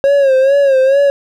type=tone with vibrato; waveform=triangle; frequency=544 Hz; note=C#5; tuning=33 cents flat; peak=-5 dBFS; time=0.04-1.1 s; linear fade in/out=0 ms; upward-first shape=sine; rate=2.3 Hz; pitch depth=74 cents each way; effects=none